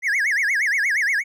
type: tone with vibrato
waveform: triangle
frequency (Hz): 1900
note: A#6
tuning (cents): +33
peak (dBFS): -16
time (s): 0.02-1.24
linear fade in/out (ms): 50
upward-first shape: sine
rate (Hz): 8.5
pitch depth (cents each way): 280
effects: none